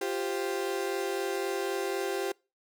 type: chord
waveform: 35% pulse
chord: F suspended second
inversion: none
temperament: equal with one note detuned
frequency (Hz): 349.2 / 393.1 / 523.3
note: F4 / G4 / C5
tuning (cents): 0 / +5 / 0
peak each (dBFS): -34 / -30 / -36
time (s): 0.01-2.32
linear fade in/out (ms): 5
effects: noise-tail reverb RT60 0.3 s tail -25 dB re dry

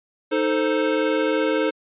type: chord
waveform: square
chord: A diminished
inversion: second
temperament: equal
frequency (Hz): 311.1 / 440 / 523.3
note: Eb4 / A4 / C5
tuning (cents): 0 / 0 / 0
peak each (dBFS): -24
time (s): 0.31-1.71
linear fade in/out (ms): 20
effects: resampled to 8000 Hz

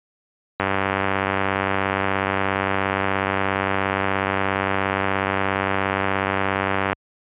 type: click train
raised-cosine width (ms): 0.5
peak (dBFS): -5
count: 615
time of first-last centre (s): 0.6-6.93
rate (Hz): 97
effects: high-pass 60 Hz 12 dB/octave + resampled to 8000 Hz

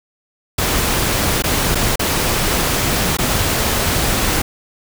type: noise with dropouts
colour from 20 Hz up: pink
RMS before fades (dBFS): -17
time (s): 0.58-4.42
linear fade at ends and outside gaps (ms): 5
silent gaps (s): 1.423-1.438 / 1.748-1.753 / 1.958-1.994 / 3.171-3.186
effects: none

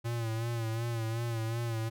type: tone with vibrato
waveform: square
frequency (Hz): 114.9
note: A#2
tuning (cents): -25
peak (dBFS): -32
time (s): 0.04-1.9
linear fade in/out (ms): 20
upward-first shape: sine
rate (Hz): 2.7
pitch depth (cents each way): 53
effects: none

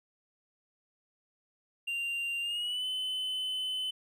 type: tone with pitch glide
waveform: triangle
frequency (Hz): 2780 to 3032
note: F7 to F#7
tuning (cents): -9 to +42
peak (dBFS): -30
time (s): 1.87-3.91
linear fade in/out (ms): 10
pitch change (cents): +151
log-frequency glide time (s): 2.41-2.86
effects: none

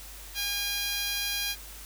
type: tone with high-pass filter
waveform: 10% pulse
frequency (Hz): 812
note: G#5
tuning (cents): -39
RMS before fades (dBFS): -31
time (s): 0.34-1.56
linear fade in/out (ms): 50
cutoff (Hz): 2200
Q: 0.56
effects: added 50 Hz sine -46 dBFS peak until 1.85 s + white hiss -46 dBFS RMS until 1.85 s

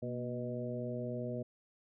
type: harmonic tone with a mistuned harmonic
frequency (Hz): 123.47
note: B2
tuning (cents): 0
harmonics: 1 / 2 / 3 / 4 / 5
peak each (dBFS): -41 / -41 / -45 / -43 / -43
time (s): 0.02-1.43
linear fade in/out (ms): 10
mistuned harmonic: 2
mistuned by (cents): -53
effects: none

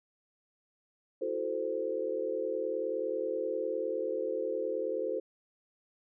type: chord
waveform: sine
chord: F# half-diminished seventh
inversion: third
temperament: equal with one note detuned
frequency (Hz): 329.6 / 370 / 440 / 519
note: E4 / F#4 / A4 / C5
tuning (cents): 0 / 0 / 0 / -14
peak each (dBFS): -40 / -38 / -35 / -34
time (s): 1.21-5.2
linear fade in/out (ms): 10
effects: none

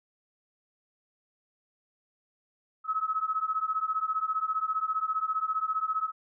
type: beating tone pair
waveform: sine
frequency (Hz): 1279 / 1294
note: D#6 / E6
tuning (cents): +47 / -32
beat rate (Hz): 15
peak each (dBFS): -30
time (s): 2.84-6.12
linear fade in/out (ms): 50
effects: none

